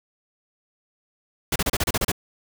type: noise bursts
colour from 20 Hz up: pink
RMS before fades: -22 dBFS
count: 9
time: 1.52-2.118 s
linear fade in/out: 5 ms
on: 38 ms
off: 32 ms
effects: none